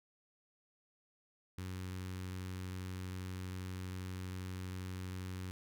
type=tone with notch filter; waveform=sawtooth; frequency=92.5 Hz; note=F#2; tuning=in tune; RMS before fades=-43 dBFS; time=1.58-5.51 s; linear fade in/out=0 ms; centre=650 Hz; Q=0.95; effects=none